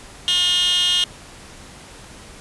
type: tone with high-pass filter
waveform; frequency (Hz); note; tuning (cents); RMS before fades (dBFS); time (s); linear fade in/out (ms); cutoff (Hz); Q
15% pulse; 357.8; F4; +42; -18; 0.28-1.04; 0; 3000; 9.1
effects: pink hiss -41 dBFS RMS until 2.4 s + resampled to 24000 Hz